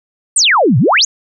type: exponential two-way sweep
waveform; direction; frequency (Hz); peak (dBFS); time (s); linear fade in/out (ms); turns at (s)
sine; down then up; 9397 to 110.6 to 7130; -7; 0.36-1.05; 5; 0.78
effects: none